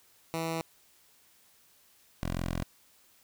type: tone pair in turn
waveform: 10% pulse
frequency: 163.7 / 43.36 Hz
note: E3 / F1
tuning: -12 / -12 cents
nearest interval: octave + major seventh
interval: 2300 cents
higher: first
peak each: -23 dBFS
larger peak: neither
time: 0.34-0.61 / 2.23-2.63 s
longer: second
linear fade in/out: 0 ms
effects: white hiss -63 dBFS RMS until 3.23 s